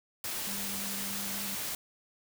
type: tone in noise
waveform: sine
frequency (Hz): 199.2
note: G3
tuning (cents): +28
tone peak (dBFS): -42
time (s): 0.47-1.55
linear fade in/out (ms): 2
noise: white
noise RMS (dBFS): -36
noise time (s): 0.24-1.75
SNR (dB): -9
effects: none